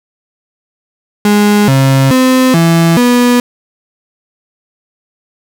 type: tone with pitch steps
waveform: 35% pulse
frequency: 207.1 / 134.7 / 257.6 / 166.6 / 244.3 Hz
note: G#3 / C#3 / C4 / E3 / B3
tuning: -5 / -49 / -27 / +19 / -19 cents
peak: -4 dBFS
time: 1.25-3.4 s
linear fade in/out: 2 ms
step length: 430 ms
effects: none